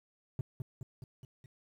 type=tone with echo; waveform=triangle; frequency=128.2 Hz; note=C3; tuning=35 cents flat; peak=-29 dBFS; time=0.39-0.41 s; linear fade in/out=2 ms; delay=210 ms; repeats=5; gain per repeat=-4 dB; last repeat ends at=1.46 s; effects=11-bit